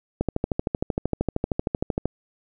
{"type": "click train", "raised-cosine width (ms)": 2, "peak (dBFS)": -9, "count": 25, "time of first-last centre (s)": [0.21, 2.056], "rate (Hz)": 13, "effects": []}